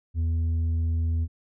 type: tone with tanh clipping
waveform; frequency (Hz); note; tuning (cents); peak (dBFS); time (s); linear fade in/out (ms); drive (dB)
sine; 82.1; E2; -6; -23; 0.14-1.28; 50; 4
effects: none

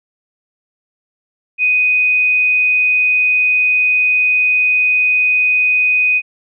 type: tone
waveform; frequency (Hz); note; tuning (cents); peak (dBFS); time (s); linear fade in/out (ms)
sine; 2495; D#7; +4; -10; 1.58-6.22; 50
effects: none

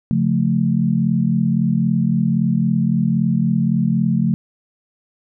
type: chord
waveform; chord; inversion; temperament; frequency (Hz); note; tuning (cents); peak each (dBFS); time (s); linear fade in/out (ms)
sine; Db augmented; none; equal with one note detuned; 138.59 / 176.24 / 220; Db3 / F3 / A3; 0 / +16 / 0; -20 / -18 / -18; 0.11-4.34; 0
effects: none

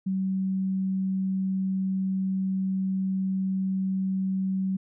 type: tone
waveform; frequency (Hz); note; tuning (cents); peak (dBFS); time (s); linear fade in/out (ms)
sine; 190.3; F#3; +49; -24; 0.06-4.77; 10
effects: none

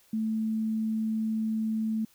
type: tone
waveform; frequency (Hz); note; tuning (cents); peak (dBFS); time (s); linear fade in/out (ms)
sine; 220; A3; 0; -26; 0.13-2.05; 5
effects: white hiss -62 dBFS RMS until 2.14 s

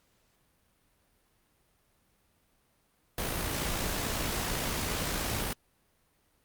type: noise with amplitude modulation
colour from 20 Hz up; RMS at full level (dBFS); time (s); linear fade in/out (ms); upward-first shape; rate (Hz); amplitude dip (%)
pink; -31; 3.18-5.53; 2; sine; 57.7; 35
effects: pink hiss -70 dBFS RMS until 6.44 s + Opus 48 kbps

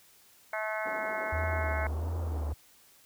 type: harmonic tone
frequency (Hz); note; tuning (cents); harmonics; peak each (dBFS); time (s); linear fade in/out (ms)
216.2; A3; -30; 3 / 4 / 5 / 6 / 7 / 8 / 9 / 10; -35 / -39 / -42 / -43 / -38 / -43 / -45 / -39; 0.53-1.87; 2
type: band-pass noise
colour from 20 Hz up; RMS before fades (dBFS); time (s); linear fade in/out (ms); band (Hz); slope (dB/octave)
pink; -44; 0.85-2.53; 10; 240 to 1000; 24
type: tone with vibrato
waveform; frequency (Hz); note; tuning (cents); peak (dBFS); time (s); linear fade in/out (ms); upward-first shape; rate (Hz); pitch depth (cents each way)
sine; 78.7; D#2; +20; -30; 1.32-2.54; 10; sine; 1.5; 98
effects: white hiss -60 dBFS RMS until 3.05 s

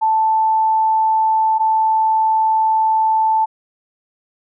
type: tone pair in turn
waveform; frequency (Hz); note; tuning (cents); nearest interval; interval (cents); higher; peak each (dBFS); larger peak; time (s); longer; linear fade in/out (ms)
sine; 880 / 880; A5 / A5; 0 / 0; unison; 0; neither; -12; neither; 0.01-1.59 / 1.59-3.46; second; 20
effects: none

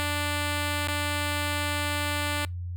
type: tone with dropouts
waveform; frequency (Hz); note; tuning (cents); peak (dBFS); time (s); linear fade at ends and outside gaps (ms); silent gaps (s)
5% pulse; 293.7; D4; 0; -16; 0-2.45; 0; 0.874-0.883
effects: noise-tail reverb RT60 0.2 s tail -25 dB re dry + added 88 Hz sine -31 dBFS peak until 2.76 s

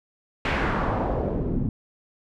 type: noise with low-pass filter sweep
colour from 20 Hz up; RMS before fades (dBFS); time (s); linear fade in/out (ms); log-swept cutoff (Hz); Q
pink; -25; 0.45-1.69; 2; 2500 to 230; 1.5
effects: none

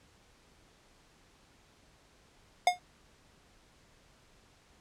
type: tone with exponential decay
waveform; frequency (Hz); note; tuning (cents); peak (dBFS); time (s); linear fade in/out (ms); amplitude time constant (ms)
square; 718; F5; +48; -18; 2.67-2.79; 2; 25
effects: pink hiss -63 dBFS RMS until 4.8 s + low-pass 8000 Hz 12 dB/octave

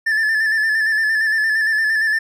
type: tone with vibrato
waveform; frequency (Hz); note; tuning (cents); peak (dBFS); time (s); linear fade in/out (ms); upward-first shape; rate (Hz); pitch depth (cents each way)
triangle; 1755; A6; -5; -13; 0.06-2.19; 10; square; 8.7; 36
effects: none

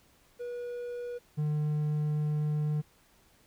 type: tone pair in turn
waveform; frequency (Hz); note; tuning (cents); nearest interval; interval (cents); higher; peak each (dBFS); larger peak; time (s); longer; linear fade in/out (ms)
triangle; 484.4 / 150.65; B4 / D3; -34 / +44; octave + minor sixth; 2022; first; -33 / -25; second; 0.39-1.19 / 1.37-2.82; second; 20
effects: pink hiss -64 dBFS RMS until 3.46 s

